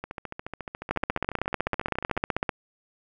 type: two click trains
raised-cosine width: 0.5 ms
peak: -19 / -9 dBFS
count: 31 / 26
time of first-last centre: 0.04-2.168 / 0.91-2.492 s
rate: 14.1 / 15.8 Hz
effects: none